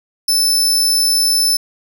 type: tone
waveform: sawtooth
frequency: 5274 Hz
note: E8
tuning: in tune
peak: -9 dBFS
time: 0.28-1.57 s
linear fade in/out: 5 ms
effects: none